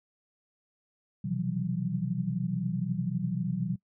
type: tone cluster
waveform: sine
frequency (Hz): 125.4 / 133.8 / 164.7 / 176.1 / 188.6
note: B2 / C3 / E3 / F3 / F#3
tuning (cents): +27 / +39 / -1 / +15 / +33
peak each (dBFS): -35 / -39 / -33 / -37 / -32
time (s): 1.24-3.76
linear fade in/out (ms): 10
effects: noise-tail reverb RT60 0.1 s tail -22 dB re dry